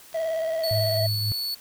click train, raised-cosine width 0.2 ms, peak -28 dBFS, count 59, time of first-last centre 0.13-0.969 s, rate 69.1 Hz
triangle tone with vibrato, 649 Hz, E5, 27 cents flat, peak -22 dBFS, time 0.14-1.07 s, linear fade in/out 10 ms, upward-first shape square, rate 18 Hz, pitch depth 27 cents each way
45% pulse tone, 4435 Hz, C#8, in tune, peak -26 dBFS, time 0.63-1.55 s, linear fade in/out 10 ms
sine tone with tremolo, 106.7 Hz, G#2, 47 cents sharp, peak -22 dBFS, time 0.71-1.32 s, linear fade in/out 0 ms, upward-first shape triangle, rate 3.6 Hz, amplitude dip 50%
effects white hiss -49 dBFS RMS until 1.6 s

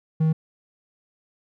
triangle tone, 158.5 Hz, D#3, 32 cents sharp, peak -15 dBFS, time 0.2-0.33 s, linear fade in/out 10 ms, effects none

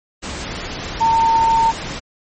sine tone in noise, 908 Hz, A#5, 46 cents flat, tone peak -11 dBFS, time 1-1.72 s, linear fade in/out 20 ms, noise pink, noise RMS -27 dBFS, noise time 0.22-2 s, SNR +13 dB, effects MP3 32 kbps

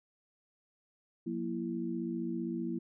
sine tone cluster, 180 / 235.3 / 332.9 Hz, F#3 / A#3 / E4, -47 / +16 / +17 cents, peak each -39 / -37 / -37 dBFS, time 1.26-2.79 s, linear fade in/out 10 ms, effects none

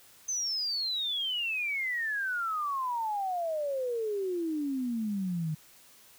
sine exponential sweep, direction down, 6272 to 151.6 Hz, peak -29 dBFS, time 0.28-5.55 s, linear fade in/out 10 ms, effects white hiss -57 dBFS RMS until 6.18 s

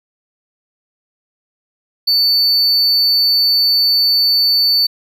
triangle tone, 4500 Hz, C#8, 25 cents sharp, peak -9 dBFS, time 2.07-4.87 s, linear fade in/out 10 ms, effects none

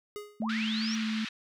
square tone with exponential decay, 415.3 Hz, G#4, in tune, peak -35 dBFS, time 0.16-0.49 s, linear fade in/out 0 ms, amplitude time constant 71 ms
sine tone with vibrato, 220 Hz, A3, in tune, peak -29 dBFS, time 0.4-1.25 s, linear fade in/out 5 ms, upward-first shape square, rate 2.4 Hz, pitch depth 9 cents each way
sine linear sweep, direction up, 559 to 5810 Hz, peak -35 dBFS, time 0.42-0.95 s, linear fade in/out 0 ms
white band-pass noise, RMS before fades -39 dBFS, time 0.49-1.29 s, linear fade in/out 5 ms, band 1300 to 3900 Hz, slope 24 dB/octave
effects none

